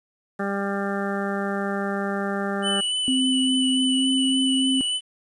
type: harmonic tone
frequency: 198.6 Hz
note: G3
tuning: 23 cents sharp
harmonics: 1 / 2 / 3 / 4 / 6 / 7 / 8 / 9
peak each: -27 / -30 / -32 / -33 / -35 / -35 / -36 / -37 dBFS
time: 0.39-2.81 s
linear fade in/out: 10 ms
type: tone with vibrato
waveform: square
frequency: 2980 Hz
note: F#7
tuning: 12 cents sharp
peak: -23 dBFS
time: 2.62-5.01 s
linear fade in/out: 50 ms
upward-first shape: sine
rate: 3.5 Hz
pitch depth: 17 cents each way
type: tone with pitch glide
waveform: sine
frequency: 260 to 263.9 Hz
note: C4 to C4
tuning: -11 to +15 cents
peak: -20 dBFS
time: 3.08-4.81 s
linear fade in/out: 0 ms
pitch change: +26 cents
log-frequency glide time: 3.92-4.02 s
effects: resampled to 24000 Hz + 9-bit